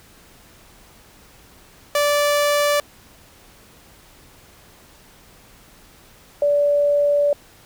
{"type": "tone pair in turn", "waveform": ["sawtooth", "sine"], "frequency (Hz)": [583, 579], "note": ["D5", "D5"], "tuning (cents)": [-13, -25], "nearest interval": "unison", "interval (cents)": 12, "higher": "first", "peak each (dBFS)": [-12, -14], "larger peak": "first", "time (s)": [[1.95, 2.8], [6.42, 7.33]], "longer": "second", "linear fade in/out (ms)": 2, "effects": ["pink hiss -49 dBFS RMS until 7.65 s"]}